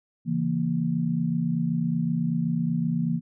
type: chord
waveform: sine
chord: A# diminished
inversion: first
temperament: just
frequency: 139.85 / 167.82 / 233.1 Hz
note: C#3 / E3 / A#3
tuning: +16 / +31 / 0 cents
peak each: -31 / -25 / -27 dBFS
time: 0.25-3.21 s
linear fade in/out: 50 ms
effects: none